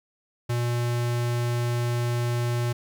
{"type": "tone", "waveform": "square", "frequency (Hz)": 120, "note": "B2", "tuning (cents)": -49, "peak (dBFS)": -24, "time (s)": [0.49, 2.73], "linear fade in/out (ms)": 10, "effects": ["11-bit"]}